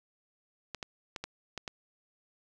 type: clicks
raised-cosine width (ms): 0.2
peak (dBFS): -20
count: 6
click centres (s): 0.747 / 0.828 / 1.162 / 1.24 / 1.577 / 1.678
effects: none